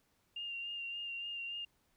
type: tone with vibrato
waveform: sine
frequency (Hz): 2794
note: F7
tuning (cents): 0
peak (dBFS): -39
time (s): 0.36-1.65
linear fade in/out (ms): 5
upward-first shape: sine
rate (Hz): 3.5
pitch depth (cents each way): 24
effects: pink hiss -75 dBFS RMS until 1.96 s